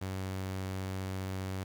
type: tone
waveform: sawtooth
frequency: 94.8 Hz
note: F#2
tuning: 43 cents sharp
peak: -31 dBFS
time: 0.01-1.64 s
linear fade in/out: 10 ms
effects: 10-bit